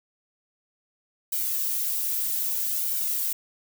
violet noise with flanger, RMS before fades -27 dBFS, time 1.32-3.33 s, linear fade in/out 5 ms, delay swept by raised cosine 1.3 to 3 ms, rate 0.62 Hz, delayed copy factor +0.55, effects none

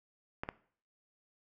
clicks, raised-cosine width 0.5 ms, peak -21 dBFS, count 2, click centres 0.435 / 0.489 s, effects noise-tail reverb RT60 0.5 s tail -18 dB re dry

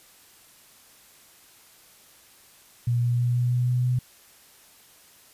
sine tone with pitch steps, 120 / 120.83 / 121.68 / 122.52 / 123.37 / 124.23 / 125.1 Hz, B2 / B2 / B2 / B2 / B2 / B2 / B2, -49 / -37 / -25 / -13 / -1 / +11 / +23 cents, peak -20 dBFS, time 2.87-3.99 s, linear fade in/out 5 ms, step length 160 ms, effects white hiss -54 dBFS RMS until 5.33 s + resampled to 32000 Hz

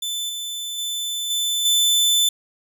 sawtooth tone with level steps, 3520 Hz, A7, in tune, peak -21 / -24 / -21 / -17 / -12 dBFS, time 0.02-2.29 s, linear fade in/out 5 ms, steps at 0.29 / 0.78 / 1.3 / 1.65 s, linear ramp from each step 5 ms, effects none

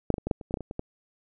clicks, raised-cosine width 2 ms, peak -8 / -12 / -21 / -16 / -10 / -27 / -24 / -9 / -23 / -23 / -22 / -17 dBFS, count 12, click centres 0.103 / 0.141 / 0.182 / 0.27 / 0.312 / 0.412 / 0.509 / 0.541 / 0.572 / 0.607 / 0.711 / 0.794 s, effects none

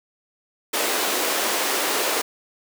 pink high-pass noise, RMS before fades -23 dBFS, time 0.73-2.22 s, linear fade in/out 10 ms, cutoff 330 Hz, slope 24 dB/octave, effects none

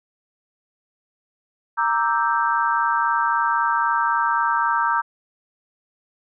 sine chord, E half-diminished seventh, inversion second, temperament equal, 932.3 / 1174.7 / 1318.5 / 1568 Hz, Bb5 / D6 / E6 / G6, 0 / 0 / 0 / 0 cents, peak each -21 / -24 / -24 / -24 dBFS, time 1.77-5.02 s, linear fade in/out 20 ms, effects none

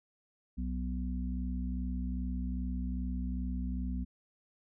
harmonic tone, 62.5 Hz, B1, 21 cents sharp, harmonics 1 / 3 / 4, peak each -34 / -39 / -40 dBFS, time 0.57-4.05 s, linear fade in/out 20 ms, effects none

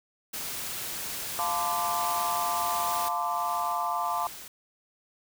white noise, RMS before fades -35 dBFS, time 0.33-3.09 s, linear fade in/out 10 ms
sine chord, D minor seventh, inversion first, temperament equal with one note detuned, 698.5 / 880 / 1023.8 / 1174.7 Hz, F5 / A5 / C6 / D6, 0 / 0 / -38 / 0 cents, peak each -32 dBFS, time 1.39-4.27 s, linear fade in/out 0 ms
white noise with tremolo, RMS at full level -42 dBFS, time 1.95-4.48 s, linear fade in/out 2 ms, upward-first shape sine, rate 1.4 Hz, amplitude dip 45%
effects none

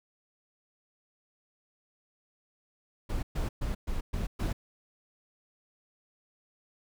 brown noise bursts, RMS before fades -31 dBFS, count 6, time 3.09-4.53 s, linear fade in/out 10 ms, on 140 ms, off 120 ms, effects none

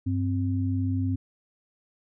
sine tone pair together, 98.11 / 261.6 Hz, G2 / C4, +2 / 0 cents, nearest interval octave + perfect fourth, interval 1698 cents, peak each -25 / -28 dBFS, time 0.06-1.16 s, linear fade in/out 10 ms, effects none

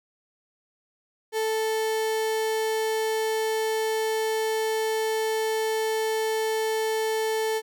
35% pulse tone, 440 Hz, A4, in tune, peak -22 dBFS, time 1.32-7.62 s, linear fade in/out 50 ms, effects none

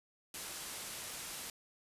white low-pass noise, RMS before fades -45 dBFS, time 0.34-1.5 s, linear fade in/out 2 ms, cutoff 12000 Hz, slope 24 dB/octave, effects resampled to 32000 Hz

